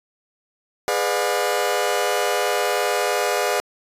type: chord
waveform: sawtooth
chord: G# diminished seventh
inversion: none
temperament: just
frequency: 415.3 / 498.4 / 598 / 717.6 Hz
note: G#4 / B4 / D5 / F5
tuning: 0 / +16 / +31 / +47 cents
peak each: -21 dBFS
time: 0.88-3.6 s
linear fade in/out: 0 ms
effects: resampled to 32000 Hz